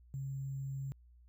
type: tone with sample-and-hold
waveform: sine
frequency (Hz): 136.4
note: C#3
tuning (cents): -28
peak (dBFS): -37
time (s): 0.14-0.92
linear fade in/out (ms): 0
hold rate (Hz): 7350
effects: added 60 Hz sine -58 dBFS peak until 1.28 s